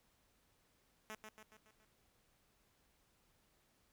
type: tone with echo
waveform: 5% pulse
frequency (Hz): 216.3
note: A3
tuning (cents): -29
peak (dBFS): -35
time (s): 1.1-1.15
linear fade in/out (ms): 0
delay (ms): 140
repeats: 5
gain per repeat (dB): -5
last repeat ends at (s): 1.85
effects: pink hiss -75 dBFS RMS until 3.92 s